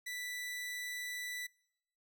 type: tone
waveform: sawtooth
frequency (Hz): 1975.5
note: B6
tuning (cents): 0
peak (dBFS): -36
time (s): 0.06-1.47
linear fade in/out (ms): 10
effects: noise-tail reverb RT60 0.8 s tail -26 dB re dry